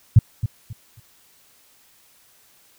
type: tone with echo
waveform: sine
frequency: 109.7 Hz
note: A2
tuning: 5 cents flat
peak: -5 dBFS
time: 0.16-0.19 s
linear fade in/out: 5 ms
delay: 270 ms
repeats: 3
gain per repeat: -12 dB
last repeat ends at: 1 s
effects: white hiss -56 dBFS RMS until 2.78 s